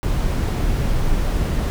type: noise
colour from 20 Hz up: brown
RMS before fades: -19 dBFS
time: 0.03-1.7 s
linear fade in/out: 0 ms
effects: none